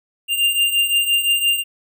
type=beating tone pair; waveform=square; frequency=2794 / 2799.8 Hz; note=F7 / F7; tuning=0 / +4 cents; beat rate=5.8 Hz; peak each=-17 / -22 dBFS; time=0.28-1.64 s; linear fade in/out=50 ms; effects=none